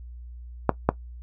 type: clicks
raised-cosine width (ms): 1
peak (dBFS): -3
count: 2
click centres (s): 0.693 / 0.89
effects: noise-tail reverb RT60 0.1 s tail -17 dB re dry + added 60 Hz sine -38 dBFS peak until 1.22 s